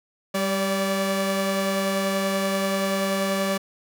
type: tone pair together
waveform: sawtooth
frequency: 196 / 577.6 Hz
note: G3 / D5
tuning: 0 / -29 cents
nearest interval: octave + perfect fifth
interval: 1871 cents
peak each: -21 dBFS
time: 0.34-3.58 s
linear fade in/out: 10 ms
effects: none